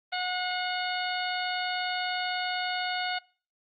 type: harmonic tone with a mistuned harmonic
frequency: 729 Hz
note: F#5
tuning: 26 cents flat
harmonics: 1 / 2 / 3 / 4 / 5 / 6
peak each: -32 / -35 / -37 / -38 / -39 / -40 dBFS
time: 0.12-3.19 s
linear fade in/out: 10 ms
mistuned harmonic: 3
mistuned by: -23 cents
effects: noise-tail reverb RT60 0.4 s tail -23 dB re dry + Opus 24 kbps

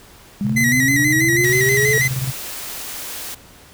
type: linear sweep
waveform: sine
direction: up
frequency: 198.7 to 440.8 Hz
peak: -18 dBFS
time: 0.41-1.98 s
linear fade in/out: 0 ms
type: tone with tremolo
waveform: sine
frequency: 130.81 Hz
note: C3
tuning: in tune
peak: -18 dBFS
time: 0.44-2.32 s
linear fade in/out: 10 ms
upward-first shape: square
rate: 18 Hz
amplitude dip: 60%
type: tone with vibrato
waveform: 45% pulse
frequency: 1975.5 Hz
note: B6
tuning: in tune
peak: -15 dBFS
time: 0.56-2.08 s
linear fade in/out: 10 ms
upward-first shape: square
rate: 6.2 Hz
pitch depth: 55 cents each way
type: high-pass noise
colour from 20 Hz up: white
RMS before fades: -30 dBFS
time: 1.43-3.35 s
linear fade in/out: 10 ms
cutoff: 240 Hz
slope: 24 dB/octave
effects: pink hiss -45 dBFS RMS until 3.73 s

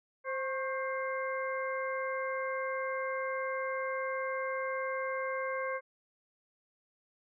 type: harmonic tone with a mistuned harmonic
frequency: 525 Hz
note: C5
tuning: 6 cents sharp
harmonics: 1 / 2 / 3 / 4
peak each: -35 / -38 / -40 / -41 dBFS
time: 0.24-5.81 s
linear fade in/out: 50 ms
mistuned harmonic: 2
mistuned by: +59 cents
effects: none

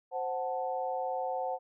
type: chord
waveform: sine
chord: F# diminished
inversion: second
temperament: equal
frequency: 523.3 / 740 / 880 Hz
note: C5 / F#5 / A5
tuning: 0 / 0 / 0 cents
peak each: -35 / -34 / -38 dBFS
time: 0.11-1.59 s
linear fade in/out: 50 ms
effects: none

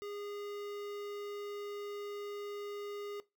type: tone with notch filter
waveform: square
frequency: 409.5 Hz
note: G#4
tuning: 24 cents flat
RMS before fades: -43 dBFS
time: 0.02-3.2 s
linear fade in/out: 0 ms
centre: 9700 Hz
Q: 0.92
effects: noise-tail reverb RT60 0.2 s tail -18 dB re dry

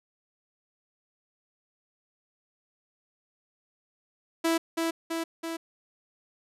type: tone with echo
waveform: sawtooth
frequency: 329.6 Hz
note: E4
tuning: in tune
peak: -19 dBFS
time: 4.44-4.58 s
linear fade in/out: 10 ms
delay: 330 ms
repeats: 3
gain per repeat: -3 dB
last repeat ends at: 5.57 s
effects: resampled to 32000 Hz

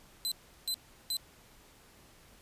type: tone bursts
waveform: sawtooth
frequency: 4042 Hz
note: B7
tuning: 39 cents sharp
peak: -28 dBFS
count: 3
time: 0.25-1.168 s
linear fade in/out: 0 ms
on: 66 ms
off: 360 ms
effects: pink hiss -59 dBFS RMS until 2.41 s + resampled to 32000 Hz

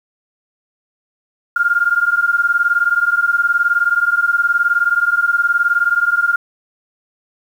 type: beating tone pair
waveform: sine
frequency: 1396.9 / 1415.9 Hz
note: F6 / F6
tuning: 0 / +23 cents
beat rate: 19 Hz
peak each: -15 dBFS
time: 1.56-6.36 s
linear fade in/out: 5 ms
effects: 7-bit

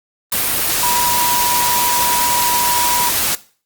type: tone in noise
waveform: sine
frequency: 969 Hz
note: B5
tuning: 33 cents flat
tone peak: -16 dBFS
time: 0.83-3.09 s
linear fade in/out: 2 ms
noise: white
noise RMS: -17 dBFS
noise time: 0.32-3.35 s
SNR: -2 dB
effects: noise-tail reverb RT60 0.4 s tail -18 dB re dry + Opus 32 kbps

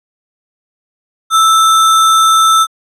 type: tone with sample-and-hold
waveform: sine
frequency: 1318.5 Hz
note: E6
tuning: in tune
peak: -5 dBFS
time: 1.3-2.67 s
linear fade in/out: 50 ms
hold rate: 4900 Hz
effects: low-pass 11000 Hz 12 dB/octave

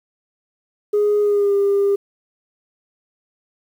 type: tone with pitch glide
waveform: sine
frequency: 415.3 to 400.2 Hz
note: G#4 to G4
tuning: 0 to +36 cents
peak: -12 dBFS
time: 0.93-1.96 s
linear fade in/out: 10 ms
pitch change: -64 cents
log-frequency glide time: 1.21-1.54 s
effects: tanh soft clip ceiling -11 dBFS + 8-bit

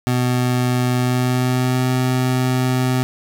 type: tone with pitch glide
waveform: 25% pulse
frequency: 124.8 to 127.79 Hz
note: B2 to C3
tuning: +19 to -40 cents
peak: -12 dBFS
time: 0.07-3.03 s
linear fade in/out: 0 ms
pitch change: +41 cents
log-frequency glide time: 0.97-1.86 s
effects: none

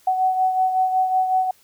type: beating tone pair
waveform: sine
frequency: 748 / 753.4 Hz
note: F#5 / F#5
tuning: +19 / +31 cents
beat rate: 5.4 Hz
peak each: -17 / -26 dBFS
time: 0.07-1.51 s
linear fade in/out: 5 ms
effects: white hiss -56 dBFS RMS until 1.63 s

